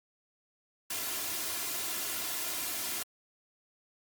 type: noise with comb filter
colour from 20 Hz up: white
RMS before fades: -35 dBFS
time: 0.9-3.03 s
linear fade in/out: 5 ms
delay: 2.9 ms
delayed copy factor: +0.55
effects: high-pass 100 Hz 12 dB/octave + Opus 48 kbps